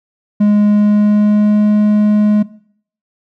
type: tone with pitch glide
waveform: triangle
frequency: 207.7 to 209.9 Hz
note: G#3 to G#3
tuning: 0 to +19 cents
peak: -5 dBFS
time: 0.4-2.43 s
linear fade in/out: 10 ms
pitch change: +19 cents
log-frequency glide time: 0.66-1.66 s
effects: noise-tail reverb RT60 0.6 s tail -19 dB re dry